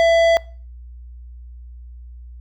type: tone with tanh clipping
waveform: triangle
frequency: 667 Hz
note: E5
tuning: 20 cents sharp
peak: -13 dBFS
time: 0-0.37 s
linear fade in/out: 0 ms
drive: 17 dB
effects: noise-tail reverb RT60 0.4 s tail -23 dB re dry + added 60 Hz sine -35 dBFS peak until 2.4 s